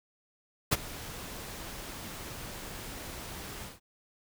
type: noise with ADSR envelope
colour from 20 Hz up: pink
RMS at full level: -23 dBFS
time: 0.71-3.8 s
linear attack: 17 ms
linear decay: 31 ms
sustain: -19 dB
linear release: 170 ms
effects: none